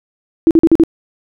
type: tone bursts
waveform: sine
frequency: 327.6 Hz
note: E4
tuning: 11 cents flat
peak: -4 dBFS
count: 5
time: 0.47-0.836 s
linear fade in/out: 0 ms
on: 38 ms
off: 44 ms
effects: none